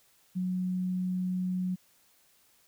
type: tone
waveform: sine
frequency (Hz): 183.2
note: F#3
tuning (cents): -17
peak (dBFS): -28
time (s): 0.35-1.76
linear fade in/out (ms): 20
effects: white hiss -65 dBFS RMS until 2.67 s

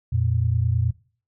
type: tone pair together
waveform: sine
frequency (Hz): 88.1 / 117.6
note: F2 / A#2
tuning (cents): +16 / +16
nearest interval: perfect fourth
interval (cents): 500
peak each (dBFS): -22 / -21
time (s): 0.12-0.91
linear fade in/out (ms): 10
effects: noise-tail reverb RT60 0.4 s tail -19 dB re dry

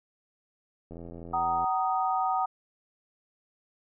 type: click train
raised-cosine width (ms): 2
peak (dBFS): -30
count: 63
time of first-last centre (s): 0.91-1.643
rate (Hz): 84.6
type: chord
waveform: sine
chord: D# minor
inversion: first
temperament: equal with one note detuned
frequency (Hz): 756.4 / 932.3 / 1244.5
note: F#5 / A#5 / D#6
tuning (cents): +38 / 0 / 0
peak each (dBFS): -27 / -31 / -30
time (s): 1.33-2.46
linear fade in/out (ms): 10
effects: none

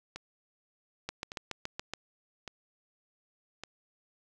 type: two click trains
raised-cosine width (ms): 0.2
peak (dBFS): -23 / -18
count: 4 / 7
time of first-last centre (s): 0.16-3.636 / 1.09-1.936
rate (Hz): 0.863 / 7.09
effects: none

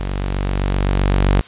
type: tone with level ramp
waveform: sawtooth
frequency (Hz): 47.74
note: G1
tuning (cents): -45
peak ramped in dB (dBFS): -17 to -7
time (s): 0-1.41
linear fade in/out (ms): 0
effects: white hiss -40 dBFS RMS until 1.47 s + resampled to 8000 Hz

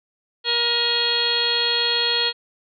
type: harmonic tone with a mistuned harmonic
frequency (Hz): 472.8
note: A#4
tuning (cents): +24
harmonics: 1 / 2 / 3 / 4 / 5 / 6 / 7 / 8 / 9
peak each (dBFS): -29 / -32 / -32 / -29 / -32 / -31 / -22 / -31 / -23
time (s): 0.44-2.33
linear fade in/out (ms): 50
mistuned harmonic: 5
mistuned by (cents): +100
effects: none

